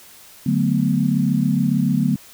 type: chord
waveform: sine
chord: B minor seventh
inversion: first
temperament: equal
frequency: 146.83 / 185 / 220 / 246.9 Hz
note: D3 / F#3 / A3 / B3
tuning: 0 / 0 / 0 / 0 cents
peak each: -21 dBFS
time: 0.46-2.16 s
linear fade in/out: 5 ms
effects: white hiss -45 dBFS RMS until 2.33 s